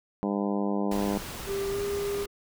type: harmonic tone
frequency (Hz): 100.9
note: G#2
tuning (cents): -49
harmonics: 2 / 3 / 4 / 5 / 6 / 7 / 8 / 9 / 10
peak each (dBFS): -28 / -32 / -34 / -36 / -38 / -39 / -40 / -41 / -42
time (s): 0.23-1.18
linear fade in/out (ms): 0
type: noise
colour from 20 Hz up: pink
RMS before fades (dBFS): -38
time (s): 0.91-2.26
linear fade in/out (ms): 5
type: tone with pitch glide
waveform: triangle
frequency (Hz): 395.2 to 403.7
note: G4 to G#4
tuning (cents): +14 to -49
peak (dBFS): -26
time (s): 1.46-2.27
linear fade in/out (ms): 50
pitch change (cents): +37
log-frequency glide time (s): 1.7-1.8
effects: none